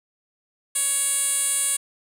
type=tone with band-pass filter; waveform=10% pulse; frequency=558 Hz; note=C#5; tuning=11 cents sharp; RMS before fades=-23 dBFS; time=0.75-1.77 s; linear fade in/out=10 ms; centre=9500 Hz; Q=4.7; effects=none